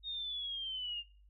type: linear sweep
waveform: sine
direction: down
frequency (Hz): 3729 to 2788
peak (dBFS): -37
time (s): 0.03-1.04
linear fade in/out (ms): 50
effects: noise-tail reverb RT60 0.4 s tail -21 dB re dry + added 50 Hz sine -59 dBFS peak until 1.29 s